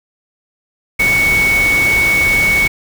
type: tone in noise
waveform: sine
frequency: 2223 Hz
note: C#7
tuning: 4 cents sharp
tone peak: -10 dBFS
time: 0.99-2.68 s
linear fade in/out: 10 ms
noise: pink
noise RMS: -21 dBFS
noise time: 0.99-2.68 s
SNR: +8 dB
effects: none